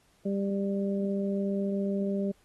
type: harmonic tone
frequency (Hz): 197.9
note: G3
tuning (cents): +17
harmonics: 1 / 2 / 3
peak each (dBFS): -28 / -33 / -36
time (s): 0.25-2.32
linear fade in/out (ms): 10
effects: pink hiss -66 dBFS RMS until 2.44 s + AAC 32 kbps